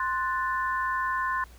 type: chord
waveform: sine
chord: F# diminished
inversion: second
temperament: equal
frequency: 1046.5 / 1480 / 1760 Hz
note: C6 / F#6 / A6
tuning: 0 / 0 / 0 cents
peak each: -27 / -33 / -32 dBFS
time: 0-1.44 s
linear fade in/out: 2 ms
effects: added 60 Hz sine -48 dBFS peak until 1.58 s + pink hiss -56 dBFS RMS until 1.58 s